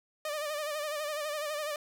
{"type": "tone with vibrato", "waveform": "sawtooth", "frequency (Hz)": 600, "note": "D5", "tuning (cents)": 37, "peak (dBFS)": -29, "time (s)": [0.25, 1.76], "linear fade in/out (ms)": 2, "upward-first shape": "sine", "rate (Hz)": 12, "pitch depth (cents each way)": 63, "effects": []}